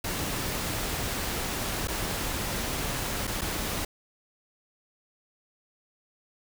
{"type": "noise with dropouts", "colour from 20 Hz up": "pink", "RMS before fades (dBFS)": -31, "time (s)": [0.04, 3.85], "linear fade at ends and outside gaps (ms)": 5, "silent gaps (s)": [[1.874, 1.882], [3.271, 3.275], [3.411, 3.416]], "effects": []}